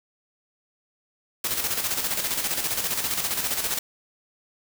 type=noise with tremolo; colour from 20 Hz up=white; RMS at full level=-25 dBFS; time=1.44-3.79 s; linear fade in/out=5 ms; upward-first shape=square; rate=15 Hz; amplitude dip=50%; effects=none